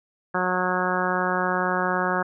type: harmonic tone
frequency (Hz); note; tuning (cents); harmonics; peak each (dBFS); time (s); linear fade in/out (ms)
182.4; F#3; -24; 1 / 2 / 3 / 4 / 5 / 6 / 7 / 8 / 9; -30 / -30 / -30 / -30 / -30 / -30 / -30 / -30 / -30; 0.34-2.23; 10
effects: none